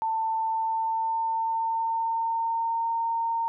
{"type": "tone with pitch glide", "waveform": "sine", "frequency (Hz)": [892, 917.6], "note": ["A5", "A#5"], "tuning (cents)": [23, -28], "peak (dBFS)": -24, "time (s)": [0.02, 3.48], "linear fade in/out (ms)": 0, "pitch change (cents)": 49, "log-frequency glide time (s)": [0.4, 2.89], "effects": []}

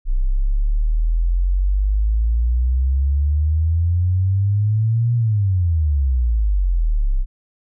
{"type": "exponential two-way sweep", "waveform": "sine", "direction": "up then down", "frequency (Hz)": [30.87, 120, 30.87], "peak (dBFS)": -14, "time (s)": [0.05, 7.26], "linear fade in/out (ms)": 50, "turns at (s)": 5.15, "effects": []}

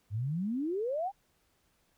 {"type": "exponential sweep", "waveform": "sine", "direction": "up", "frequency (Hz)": [96.6, 826], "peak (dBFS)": -30, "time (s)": [0.1, 1.12], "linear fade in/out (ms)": 50, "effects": ["pink hiss -72 dBFS RMS until 1.97 s"]}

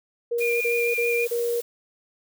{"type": "tone bursts", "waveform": "sine", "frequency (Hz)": 472.9, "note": "A#4", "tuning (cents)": 25, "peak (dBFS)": -22, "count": 4, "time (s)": [0.31, 1.609], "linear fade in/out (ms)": 10, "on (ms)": 300, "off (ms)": 33}
{"type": "noise", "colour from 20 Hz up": "blue", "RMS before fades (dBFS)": -37, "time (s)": [0.38, 1.62], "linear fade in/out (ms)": 5}
{"type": "tone with vibrato", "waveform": "sine", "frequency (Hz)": 2409, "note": "D7", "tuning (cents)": 43, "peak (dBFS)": -24, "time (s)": [0.4, 1.26], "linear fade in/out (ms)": 20, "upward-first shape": "sine", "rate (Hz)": 6.3, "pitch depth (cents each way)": 21}
{"effects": []}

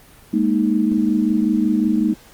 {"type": "chord", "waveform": "sine", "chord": "Ab suspended second", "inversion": "none", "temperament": "equal", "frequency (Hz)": [207.7, 233.1, 311.1], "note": ["Ab3", "Bb3", "Eb4"], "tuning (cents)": [0, 0, 0], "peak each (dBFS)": -19, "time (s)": [0.33, 2.14], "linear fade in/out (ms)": 10, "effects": ["pink hiss -47 dBFS RMS until 2.33 s", "Opus 32 kbps"]}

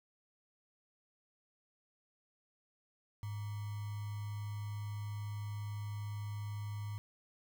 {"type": "tone with sample-and-hold", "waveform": "sine", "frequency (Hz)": 103.83, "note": "G#2", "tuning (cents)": 0, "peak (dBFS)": -38, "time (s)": [3.23, 6.98], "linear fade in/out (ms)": 0, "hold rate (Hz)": 1050, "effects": []}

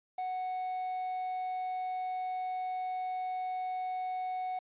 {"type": "tone with quantisation", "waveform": "triangle", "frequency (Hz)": 740, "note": "F#5", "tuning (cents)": 0, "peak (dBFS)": -31, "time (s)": [0.18, 4.59], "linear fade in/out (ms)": 5, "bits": 9, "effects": ["resampled to 8000 Hz"]}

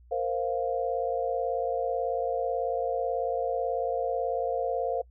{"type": "chord", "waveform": "sine", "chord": "Bb suspended second", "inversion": "none", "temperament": "just", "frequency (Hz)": [466.2, 524.4, 699.2], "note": ["Bb4", "C5", "F5"], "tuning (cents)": [0, 4, 2], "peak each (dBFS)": [-31, -30, -31], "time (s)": [0.11, 5.02], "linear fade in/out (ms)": 10, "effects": ["noise-tail reverb RT60 0.1 s tail -24 dB re dry", "added 60 Hz sine -52 dBFS peak until 5.1 s"]}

